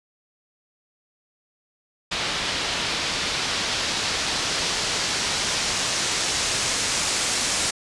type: noise with low-pass filter sweep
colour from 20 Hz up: white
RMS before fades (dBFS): -25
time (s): 2.11-7.71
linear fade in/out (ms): 10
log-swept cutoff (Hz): 3900 to 7400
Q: 1.1
effects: resampled to 24000 Hz